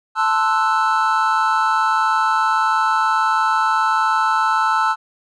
triangle chord, F# half-diminished seventh, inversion first, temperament equal, 880 / 1046.5 / 1318.5 / 1480 Hz, A5 / C6 / E6 / F#6, 0 / 0 / 0 / 0 cents, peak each -17 / -22 / -16 / -22 dBFS, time 0.15-4.96 s, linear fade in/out 50 ms, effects resampled to 24000 Hz

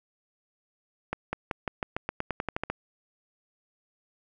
accelerating click train, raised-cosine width 0.5 ms, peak -14 dBFS, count 14, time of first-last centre 1.13-2.7 s, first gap 200 ms, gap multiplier 0.91, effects none

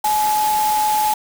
sine tone in noise, 851 Hz, G#5, 42 cents sharp, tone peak -15 dBFS, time 0.04-1.14 s, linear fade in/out 5 ms, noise white, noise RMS -26 dBFS, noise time 0.04-1.14 s, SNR +8 dB, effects none

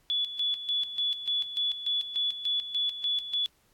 sine tone with tremolo, 3426 Hz, A7, 47 cents flat, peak -25 dBFS, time 0.1-3.46 s, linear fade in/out 0 ms, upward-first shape square, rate 3.4 Hz, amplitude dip 70%, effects pink hiss -67 dBFS RMS until 3.73 s + AAC 64 kbps

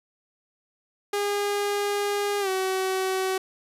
sawtooth tone with pitch glide, 407.5 to 378 Hz, G#4 to F#4, -33 to +37 cents, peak -20 dBFS, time 1.13-3.38 s, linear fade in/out 5 ms, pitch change -130 cents, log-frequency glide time 2.4-2.49 s, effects resampled to 32000 Hz

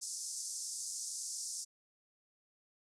pink band-pass noise, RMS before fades -42 dBFS, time 0.01-1.65 s, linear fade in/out 20 ms, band 5200 to 9700 Hz, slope 48 dB/octave, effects none

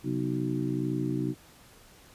harmonic tone with a mistuned harmonic, 62 Hz, B1, 7 cents sharp, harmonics 2 / 3 / 4 / 5 / 6, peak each -32 / -36 / -35 / -31 / -37 dBFS, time 0.03-1.35 s, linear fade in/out 50 ms, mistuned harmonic 2, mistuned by +140 cents, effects pink hiss -55 dBFS RMS until 2.14 s + resampled to 32000 Hz

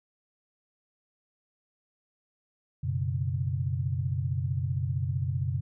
sine chord, F# suspended fourth, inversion none, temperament just, 92.5 / 123.33 / 138.75 Hz, F#2 / B2 / C#3, 0 / -2 / +2 cents, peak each -31 dBFS, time 2.83-5.61 s, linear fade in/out 10 ms, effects none

